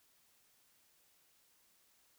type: silence
effects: white hiss -71 dBFS RMS until 2.18 s